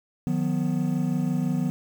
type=chord; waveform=triangle; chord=B major; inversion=first; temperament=equal with one note detuned; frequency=155.56 / 181.4 / 246.9 Hz; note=D#3 / F#3 / B3; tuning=0 / -34 / 0 cents; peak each=-25 dBFS; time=0.27-1.7 s; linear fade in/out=0 ms; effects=8-bit